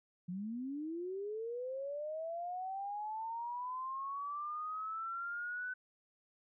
sine linear sweep, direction up, 171.1 to 1507 Hz, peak -38 dBFS, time 0.28-5.74 s, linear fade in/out 10 ms, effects none

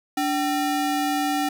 square ring-modulated tone, 530 Hz, C5, 22 cents sharp, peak -19 dBFS, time 0.17-1.49 s, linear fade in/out 5 ms, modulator 239 Hz, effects none

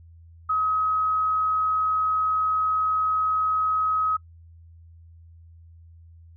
sine tone, 1271 Hz, D#6, 36 cents sharp, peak -20 dBFS, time 0.49-4.17 s, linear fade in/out 10 ms, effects noise-tail reverb RT60 0.1 s tail -25 dB re dry + added 83 Hz sine -46 dBFS peak until 6.36 s

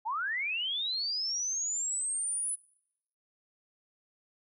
sine linear sweep, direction up, 820 to 10130 Hz, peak -30 dBFS, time 0.05-2.56 s, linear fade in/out 20 ms, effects noise-tail reverb RT60 0.8 s tail -24 dB re dry

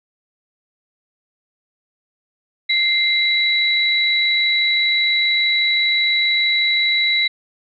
sine tone pair together, 2093 / 3926 Hz, C7 / B7, 0 / -11 cents, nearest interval major seventh, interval 1089 cents, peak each -17 dBFS, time 2.69-7.28 s, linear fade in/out 10 ms, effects none

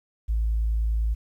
sine tone, 55 Hz, A1, in tune, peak -20 dBFS, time 0.28-1.15 s, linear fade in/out 20 ms, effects tanh soft clip ceiling -17 dBFS + 10-bit

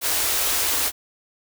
white band-stop noise, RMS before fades -22 dBFS, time 0.01-0.92 s, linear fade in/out 50 ms, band 110 to 270 Hz, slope 48 dB/octave, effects none

